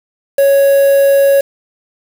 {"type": "tone with quantisation", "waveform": "triangle", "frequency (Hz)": 554.4, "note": "C#5", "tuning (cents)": 0, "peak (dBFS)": -4, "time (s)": [0.38, 1.41], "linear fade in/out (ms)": 5, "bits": 4, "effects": []}